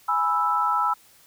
sine chord, E major, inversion first, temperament equal, 830.6 / 987.8 / 1318.5 Hz, G#5 / B5 / E6, 0 / 0 / 0 cents, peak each -27 / -25 / -22 dBFS, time 0.08-0.94 s, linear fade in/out 10 ms, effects white hiss -55 dBFS RMS until 1.26 s

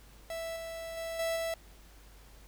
45% pulse tone with level steps, 659.3 Hz, E5, in tune, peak -36 / -39 / -36 / -30 / -32 dBFS, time 0.3-1.54 s, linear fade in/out 2 ms, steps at 0.56 / 0.97 / 1.19 / 1.36 s, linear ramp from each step 5 ms, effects added 50 Hz sine -54 dBFS peak until 2.47 s + pink hiss -59 dBFS RMS until 2.47 s

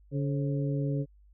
harmonic tone with a mistuned harmonic, 142.5 Hz, C#3, 48 cents sharp, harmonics 1 / 2 / 3 / 4, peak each -28 / -34 / -38 / -40 dBFS, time 0.11-1.06 s, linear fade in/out 50 ms, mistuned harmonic 4, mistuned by -100 cents, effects added 50 Hz sine -55 dBFS peak until 1.33 s

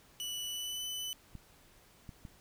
sawtooth tone with pitch glide, 2960 to 3001 Hz, F#7 to F#7, 0 to +24 cents, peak -34 dBFS, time 0.2-1.13 s, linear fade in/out 0 ms, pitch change +24 cents, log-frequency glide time 0.46-0.83 s
clicks, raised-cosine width 5 ms, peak -33 dBFS, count 3, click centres 1.353 / 2.092 / 2.252 s
effects pink hiss -62 dBFS RMS until 2.4 s

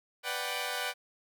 10% pulse chord, G major seventh, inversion first, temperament equal, 493.9 / 587.3 / 740 / 784 Hz, B4 / D5 / F#5 / G5, 0 / 0 / 0 / 0 cents, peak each -30 dBFS, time 0.23-0.94 s, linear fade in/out 50 ms, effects none

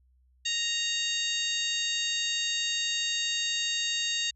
harmonic tone with a mistuned harmonic, 932.3 Hz, A#5, in tune, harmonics 2 / 3 / 4 / 5 / 6 / 7 / 8, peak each -37 / -33 / -31 / -36 / -46 / -37 / -38 dBFS, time 0.45-4.31 s, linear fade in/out 10 ms, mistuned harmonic 5, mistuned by -23 cents, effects added 63 Hz sine -61 dBFS peak until 4.35 s

